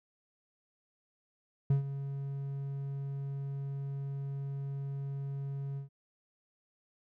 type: tone with ADSR envelope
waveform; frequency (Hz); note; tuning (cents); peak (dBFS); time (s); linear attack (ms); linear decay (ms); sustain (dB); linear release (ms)
triangle; 138.59; C#3; 0; -20; 1.7-5.89; 5; 120; -13; 120
effects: none